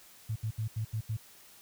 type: tone bursts at uneven times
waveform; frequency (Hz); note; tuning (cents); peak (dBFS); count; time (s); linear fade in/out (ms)
sine; 110; A2; 0; -30; 6; 0.29-0.36 / 0.43-0.51 / 0.58-0.68 / 0.76-0.85 / 0.93-1.01 / 1.09-1.17; 10
effects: white hiss -56 dBFS RMS until 1.61 s